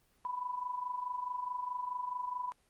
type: tone with amplitude modulation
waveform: sine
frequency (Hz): 992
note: B5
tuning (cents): +7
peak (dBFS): -32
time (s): 0.25-2.52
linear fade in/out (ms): 0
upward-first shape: sine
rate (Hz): 24.7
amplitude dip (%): 70
effects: pink hiss -71 dBFS RMS until 2.69 s + Opus 24 kbps